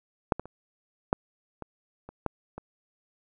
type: clicks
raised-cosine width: 1 ms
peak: -7 / -19 / -29 / -8 / -23 / -28 / -13 / -24 dBFS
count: 8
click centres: 0.322 / 0.396 / 0.456 / 1.129 / 1.623 / 2.09 / 2.263 / 2.58 s
effects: none